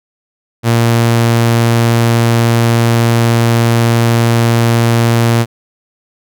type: tone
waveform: sawtooth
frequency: 116.54 Hz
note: A#2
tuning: in tune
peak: -4 dBFS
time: 0.63-5.46 s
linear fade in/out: 50 ms
effects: none